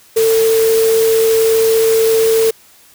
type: tone in noise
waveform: sine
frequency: 448.1 Hz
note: A4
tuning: 32 cents sharp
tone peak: -9 dBFS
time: 0.16-2.51 s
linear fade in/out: 10 ms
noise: white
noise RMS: -22 dBFS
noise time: 0.16-2.51 s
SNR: +10 dB
effects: white hiss -46 dBFS RMS until 2.94 s